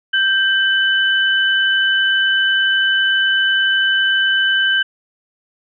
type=tone pair together; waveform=sine; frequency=1568 / 3003 Hz; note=G6 / F#7; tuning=0 / +25 cents; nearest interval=major seventh; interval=1125 cents; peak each=-14 / -17 dBFS; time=0.13-4.83 s; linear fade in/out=10 ms; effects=none